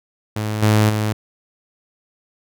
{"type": "tone with level steps", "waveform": "sawtooth", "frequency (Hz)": 107.1, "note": "A2", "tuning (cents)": -46, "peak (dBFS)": [-17, -8, -14], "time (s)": [0.36, 1.13], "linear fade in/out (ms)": 5, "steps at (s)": [0.62, 0.89], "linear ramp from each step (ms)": 10, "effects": []}